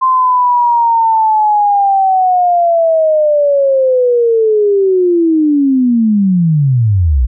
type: linear sweep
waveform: sine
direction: down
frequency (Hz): 1046.5 to 55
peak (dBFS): -7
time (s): 0.01-7.27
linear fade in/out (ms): 20
effects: none